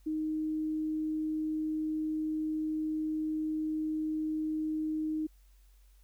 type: tone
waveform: sine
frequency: 311.1 Hz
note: D#4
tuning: in tune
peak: -30 dBFS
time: 0.06-5.27 s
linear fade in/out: 10 ms
effects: added 47 Hz sine -57 dBFS peak until 6.03 s + white hiss -71 dBFS RMS until 6.03 s